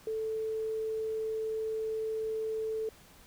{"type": "tone", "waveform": "sine", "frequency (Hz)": 440, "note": "A4", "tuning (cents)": 0, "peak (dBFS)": -31, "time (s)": [0.07, 2.89], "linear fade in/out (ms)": 2, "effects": ["pink hiss -57 dBFS RMS until 3.26 s"]}